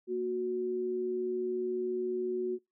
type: tone pair together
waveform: sine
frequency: 233.1 / 367.2 Hz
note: A#3 / F#4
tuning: 0 / -13 cents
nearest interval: minor sixth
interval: 787 cents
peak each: -40 / -30 dBFS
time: 0.07-2.59 s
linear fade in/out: 50 ms
effects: noise-tail reverb RT60 0.2 s tail -26 dB re dry